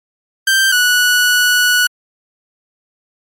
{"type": "tone pair in turn", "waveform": "sawtooth", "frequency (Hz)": [1568, 1472.7], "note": ["G6", "F#6"], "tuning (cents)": [0, -9], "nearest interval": "minor second", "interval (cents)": 109, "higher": "first", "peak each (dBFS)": -6, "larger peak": "neither", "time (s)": [[0.47, 0.72], [0.72, 1.87]], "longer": "second", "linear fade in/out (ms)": 5, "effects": ["MP3 64 kbps"]}